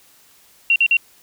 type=tone bursts; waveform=sine; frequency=2748 Hz; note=F7; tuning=29 cents flat; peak=-11 dBFS; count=3; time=0.7-0.969 s; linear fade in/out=2 ms; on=59 ms; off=46 ms; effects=white hiss -52 dBFS RMS until 1.22 s